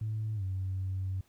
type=tone with pitch glide; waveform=sine; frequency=108.6 to 94.54 Hz; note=A2 to F#2; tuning=-22 to +38 cents; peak=-30 dBFS; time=0.01-1.21 s; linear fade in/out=5 ms; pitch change=-240 cents; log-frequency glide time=0.35-0.43 s; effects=tanh soft clip ceiling -27 dBFS + pink hiss -69 dBFS RMS until 1.28 s